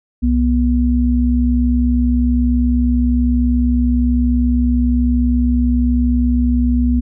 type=tone pair together; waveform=sine; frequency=64.44 / 243.3 Hz; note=C2 / B3; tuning=-26 / -26 cents; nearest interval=octave + major seventh; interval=2300 cents; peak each=-14 dBFS; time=0.22-7.01 s; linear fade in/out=20 ms; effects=none